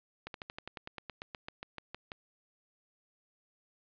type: slowing click train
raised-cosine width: 0.3 ms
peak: -25 dBFS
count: 17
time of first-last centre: 0.27-2.118 s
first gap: 72 ms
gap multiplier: 1.06
effects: resampled to 11025 Hz + 11-bit